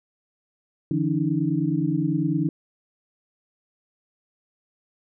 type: tone cluster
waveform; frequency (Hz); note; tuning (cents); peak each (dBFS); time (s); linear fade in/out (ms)
sine; 149.3 / 168.6 / 285.9 / 315.6; D3 / E3 / D4 / D#4; +29 / +39 / -46 / +25; -26; 0.91-2.49; 2
effects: none